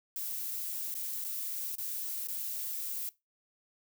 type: noise with dropouts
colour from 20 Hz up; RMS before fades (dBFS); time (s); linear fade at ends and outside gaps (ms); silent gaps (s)
violet; -37; 0.16-3.09; 1; 0.941-0.951 / 1.241-1.246 / 1.754-1.783 / 2.272-2.284
effects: noise-tail reverb RT60 0.2 s tail -19 dB re dry